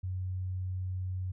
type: tone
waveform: sine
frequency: 92.5 Hz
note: F#2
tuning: in tune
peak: -32 dBFS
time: 0.03-1.32 s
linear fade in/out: 10 ms
effects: none